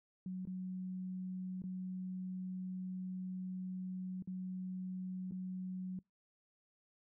sine tone with dropouts, 185 Hz, F#3, in tune, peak -39 dBFS, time 0.26-5.99 s, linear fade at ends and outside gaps 2 ms, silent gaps 0.453-0.472 / 1.62-1.638 / 4.224-4.274 / 5.311-5.32 s, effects noise-tail reverb RT60 0.2 s tail -26 dB re dry

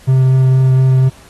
triangle tone with vibrato, 130.81 Hz, C3, in tune, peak -5 dBFS, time 0.07-1.1 s, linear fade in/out 20 ms, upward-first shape sine, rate 4.2 Hz, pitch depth 8 cents each way, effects pink hiss -43 dBFS RMS until 1.29 s + AAC 32 kbps

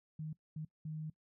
sine tone bursts at uneven times, 155.56 Hz, D#3, in tune, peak -39 dBFS, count 3, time 0.19-0.33 / 0.56-0.65 / 0.85-1.1 s, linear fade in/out 5 ms, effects noise-tail reverb RT60 0.1 s tail -20 dB re dry

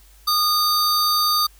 square tone pair together, 1225 / 4625 Hz, D#6 / D8, -27 / -27 cents, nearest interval octave + major seventh, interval 2300 cents, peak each -20 dBFS, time 0.27-1.47 s, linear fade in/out 10 ms, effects added 50 Hz sine -48 dBFS peak until 1.59 s + white hiss -54 dBFS RMS until 1.59 s

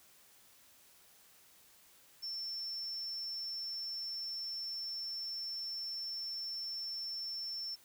sine tone, 5390 Hz, E8, 38 cents sharp, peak -38 dBFS, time 2.22-7.76 s, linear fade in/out 20 ms, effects white hiss -63 dBFS RMS until 7.84 s

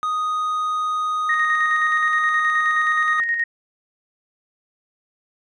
triangle tone, 1244.5 Hz, D#6, in tune, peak -18 dBFS, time 0.03-3.2 s, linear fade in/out 0 ms
sine tone with tremolo, 1864.7 Hz, A#6, in tune, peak -17 dBFS, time 1.29-3.44 s, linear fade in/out 5 ms, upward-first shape square, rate 9.5 Hz, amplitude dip 40%
effects resampled to 22050 Hz

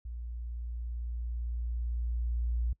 sine tone with level ramp, 58.9 Hz, A#1, 19 cents sharp, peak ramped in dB -37 to -27 dBFS, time 0.05-2.73 s, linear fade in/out 5 ms, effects noise-tail reverb RT60 0.1 s tail -23 dB re dry

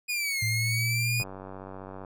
sawtooth linear two-way sweep, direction down then up, 2479 to 2093 to 2479 Hz, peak -24 dBFS, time 0.08-1.24 s, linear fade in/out 20 ms, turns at 0.44 s
sine tone with pitch glide, 112.9 to 118.24 Hz, A2 to A#2, +45 to +25 cents, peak -27 dBFS, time 0.42-1.22 s, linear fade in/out 5 ms, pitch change +80 cents, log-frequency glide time 0.64-0.89 s
click train, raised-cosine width 1 ms, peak -27 dBFS, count 82, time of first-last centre 1.2-2.048 s, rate 95.5 Hz
effects none

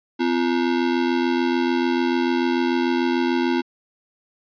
square ring-modulated tone, 300 Hz, D4, 37 cents sharp, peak -16 dBFS, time 0.19-3.62 s, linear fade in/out 20 ms, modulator 43.4 Hz, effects resampled to 11025 Hz

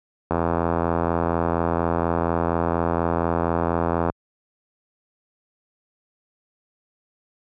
click train, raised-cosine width 1 ms, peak -7 dBFS, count 320, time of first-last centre 0.31-4.099 s, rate 84.2 Hz, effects high-pass 60 Hz 12 dB/octave

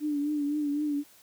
sine tone with vibrato, 293.7 Hz, D4, in tune, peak -26 dBFS, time 0-1.04 s, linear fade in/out 50 ms, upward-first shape triangle, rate 3.9 Hz, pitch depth 58 cents each way, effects white hiss -57 dBFS RMS until 1.22 s

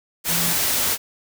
sine tone in noise, 170.6 Hz, F3, 40 cents flat, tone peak -28 dBFS, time 0.27-0.55 s, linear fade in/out 50 ms, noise white, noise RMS -21 dBFS, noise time 0.24-0.98 s, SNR -10 dB, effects none

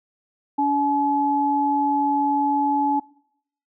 sine tone pair together, 285 / 854 Hz, C#4 / G#5, +48 / +48 cents, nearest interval octave + perfect fifth, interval 1900 cents, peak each -22 / -19 dBFS, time 0.58-3 s, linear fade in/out 10 ms, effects noise-tail reverb RT60 0.7 s tail -23 dB re dry

